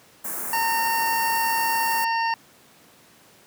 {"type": "band-stop noise", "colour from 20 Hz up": "white", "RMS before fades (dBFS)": -30, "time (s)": [0.24, 2.05], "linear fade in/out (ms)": 10, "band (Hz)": [1700, 7800], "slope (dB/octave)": 24}
{"type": "harmonic tone", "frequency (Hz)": 914, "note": "A#5", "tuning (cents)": -34, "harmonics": [1, 2, 3, 5, 6], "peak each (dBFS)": [-22, -28, -32, -36, -38], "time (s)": [0.53, 2.34], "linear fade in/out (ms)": 2}
{"effects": ["pink hiss -53 dBFS RMS until 3.46 s", "high-pass 150 Hz 12 dB/octave"]}